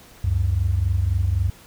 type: tone pair together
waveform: sine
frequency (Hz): 71.2 / 95.04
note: C#2 / F#2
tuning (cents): +47 / +47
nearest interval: perfect fourth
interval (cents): 500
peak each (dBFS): -21 / -19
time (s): 0.24-1.5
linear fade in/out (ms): 5
effects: tanh soft clip ceiling -10 dBFS + pink hiss -48 dBFS RMS until 1.66 s